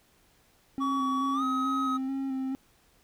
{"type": "tone with vibrato", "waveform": "triangle", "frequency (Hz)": 266.8, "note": "C4", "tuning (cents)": 34, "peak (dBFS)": -27, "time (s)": [0.78, 2.55], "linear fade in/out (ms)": 0, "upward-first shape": "square", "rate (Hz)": 2.3, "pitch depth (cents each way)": 20}
{"type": "tone with pitch glide", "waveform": "triangle", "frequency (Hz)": [1131, 1269.5], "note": ["C#6", "D#6"], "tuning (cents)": [34, 34], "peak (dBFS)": -26, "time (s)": [0.8, 1.98], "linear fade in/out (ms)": 20, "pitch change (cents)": 200, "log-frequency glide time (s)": [1.33, 1.43]}
{"effects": ["pink hiss -64 dBFS RMS until 3.03 s"]}